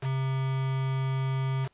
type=tone with quantisation; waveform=triangle; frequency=133.1 Hz; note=C3; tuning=30 cents sharp; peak=-24 dBFS; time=0.01-1.69 s; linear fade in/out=50 ms; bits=6; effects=pink hiss -67 dBFS RMS until 1.73 s + resampled to 8000 Hz